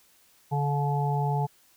harmonic tone, 143.5 Hz, D3, 40 cents flat, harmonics 1 / 3 / 5 / 6, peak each -25 / -35 / -34 / -30 dBFS, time 0.51-1.47 s, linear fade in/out 20 ms, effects white hiss -61 dBFS RMS until 1.76 s

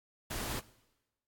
pink noise, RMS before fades -38 dBFS, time 0.3-0.6 s, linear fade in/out 10 ms, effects noise-tail reverb RT60 1.0 s tail -19 dB re dry + AAC 64 kbps

